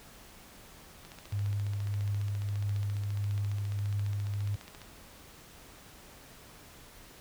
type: click train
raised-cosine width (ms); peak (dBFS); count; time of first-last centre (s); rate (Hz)
0.2; -30; 56; 1.05-4.817; 14.6
type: tone with tremolo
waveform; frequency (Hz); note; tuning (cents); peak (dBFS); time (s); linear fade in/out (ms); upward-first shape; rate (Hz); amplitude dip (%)
sine; 101.6; G#2; -38; -28; 1.32-4.56; 10; triangle; 1.6; 30
effects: pink hiss -53 dBFS RMS until 7.2 s